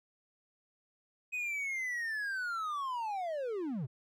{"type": "linear sweep", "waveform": "triangle", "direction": "down", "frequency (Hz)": [2526, 110.5], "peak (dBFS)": -32, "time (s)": [1.32, 3.87], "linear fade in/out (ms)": 20, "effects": []}